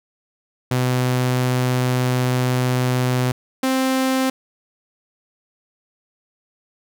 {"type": "tone pair in turn", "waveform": "sawtooth", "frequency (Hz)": [126.3, 262.3], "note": ["B2", "C4"], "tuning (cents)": [39, 4], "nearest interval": "octave + minor second", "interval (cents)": 1265, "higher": "second", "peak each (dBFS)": -13, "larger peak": "neither", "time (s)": [[0.71, 3.32], [3.63, 4.3]], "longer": "first", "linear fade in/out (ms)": 5, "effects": []}